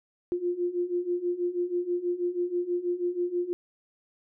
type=beating tone pair; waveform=sine; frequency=349.2 / 355.4 Hz; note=F4 / F4; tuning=0 / +30 cents; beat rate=6.2 Hz; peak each=-31 / -28 dBFS; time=0.32-3.53 s; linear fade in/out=0 ms; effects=none